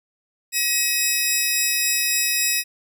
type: tone pair together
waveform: 10% pulse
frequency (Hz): 1911.6 / 2550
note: A#6 / D#7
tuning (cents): +43 / +42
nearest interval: perfect fourth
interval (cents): 499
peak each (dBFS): -16 / -11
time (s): 0.52-2.64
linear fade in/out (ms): 50
effects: none